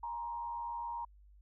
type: tone with frequency modulation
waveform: sine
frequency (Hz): 941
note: A#5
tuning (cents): +16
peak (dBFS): -37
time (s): 0.03-1.05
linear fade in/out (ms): 5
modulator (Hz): 92.7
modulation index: 0.58
effects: added 50 Hz sine -57 dBFS peak until 1.41 s